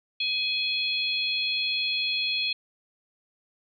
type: tone cluster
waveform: sine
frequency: 2521 / 3357 / 4207 Hz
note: D#7 / G#7 / C8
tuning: +22 / +18 / +9 cents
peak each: -29 dBFS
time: 0.2-2.53 s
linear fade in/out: 5 ms
effects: none